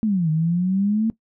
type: exponential two-way sweep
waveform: sine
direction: down then up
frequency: 227.4 to 154 to 227.4 Hz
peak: -17 dBFS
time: 0.03-1.1 s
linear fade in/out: 0 ms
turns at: 0.3 s
effects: noise-tail reverb RT60 0.1 s tail -19 dB re dry